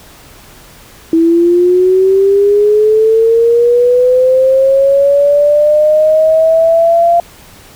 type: linear sweep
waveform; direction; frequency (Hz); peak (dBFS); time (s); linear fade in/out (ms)
sine; up; 325.2 to 690; -5; 1.13-7.2; 2
effects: pink hiss -38 dBFS RMS until 7.75 s